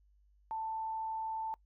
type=tone; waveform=sine; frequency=886 Hz; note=A5; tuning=12 cents sharp; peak=-35 dBFS; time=0.51-1.54 s; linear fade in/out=0 ms; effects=noise-tail reverb RT60 0.1 s tail -24 dB re dry + added 50 Hz sine -64 dBFS peak until 1.65 s